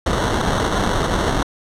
pink noise with sample-and-hold, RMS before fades -19 dBFS, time 0.06-1.43 s, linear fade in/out 5 ms, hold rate 2450 Hz, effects low-pass 8000 Hz 12 dB/octave

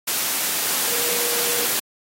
sine tone in noise, 477.8 Hz, A#4, 43 cents sharp, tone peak -31 dBFS, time 0.87-1.66 s, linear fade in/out 10 ms, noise white, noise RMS -22 dBFS, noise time 0.07-1.8 s, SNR -12 dB, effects high-pass 200 Hz 12 dB/octave + AAC 48 kbps

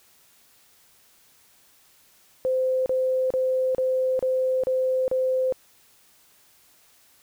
sine tone bursts, 517 Hz, C5, 21 cents flat, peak -20 dBFS, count 7, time 2.45-5.524 s, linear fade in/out 0 ms, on 410 ms, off 34 ms, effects white hiss -58 dBFS RMS until 7.22 s

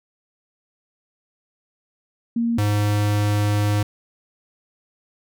sine / square tone pair in turn, 233.1 / 103.83 Hz, A#3 / G#2, 0 / 0 cents, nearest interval octave + major second, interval 1400 cents, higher first, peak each -18 dBFS, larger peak neither, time 2.36-2.58 / 2.58-3.83 s, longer second, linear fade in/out 5 ms, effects none

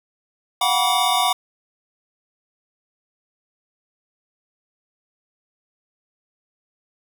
square tone cluster, 719 / 756 / 973 / 1145 / 3659 Hz, F#5 / F#5 / B5 / D6 / A#7, -50 / +37 / -26 / -44 / -33 cents, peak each -24 dBFS, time 0.61-1.33 s, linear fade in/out 5 ms, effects none

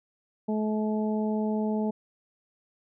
harmonic tone, 214.8 Hz, A3, 41 cents flat, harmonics 1 / 2 / 3 / 4, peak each -26 / -32 / -36 / -38 dBFS, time 0.48-1.91 s, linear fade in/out 10 ms, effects none

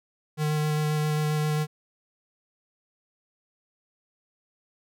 square tone with vibrato, 152.1 Hz, D#3, 39 cents flat, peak -24 dBFS, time 0.37-1.67 s, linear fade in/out 50 ms, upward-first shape square, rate 7.5 Hz, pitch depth 9 cents each way, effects none

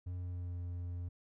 triangle tone with pitch glide, 89.6 to 87.86 Hz, F2 to F2, +45 to +11 cents, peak -36 dBFS, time 0.06-1.09 s, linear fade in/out 10 ms, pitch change -34 cents, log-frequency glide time 0.18-0.58 s, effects none

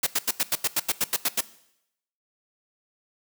white noise bursts, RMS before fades -23 dBFS, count 12, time 0.03-1.408 s, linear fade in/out 5 ms, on 36 ms, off 86 ms, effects noise-tail reverb RT60 0.8 s tail -18 dB re dry + high-pass 150 Hz 12 dB/octave

